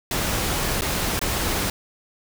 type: noise with dropouts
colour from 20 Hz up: pink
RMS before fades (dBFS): -24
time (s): 0.11-1.7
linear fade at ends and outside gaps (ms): 2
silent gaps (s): 0.81-0.819 / 1.193-1.214
effects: none